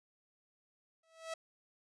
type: tone with exponential growth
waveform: sawtooth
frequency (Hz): 650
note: E5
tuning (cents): -24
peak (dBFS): -33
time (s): 1.03-1.34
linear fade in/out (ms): 5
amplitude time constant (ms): 67
effects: resampled to 22050 Hz